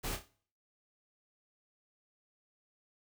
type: noise with echo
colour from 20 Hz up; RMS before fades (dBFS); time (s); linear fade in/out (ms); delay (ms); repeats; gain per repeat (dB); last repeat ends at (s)
pink; -38; 0.03-0.17; 20; 30; 4; -8; 0.29
effects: noise-tail reverb RT60 0.5 s tail -20 dB re dry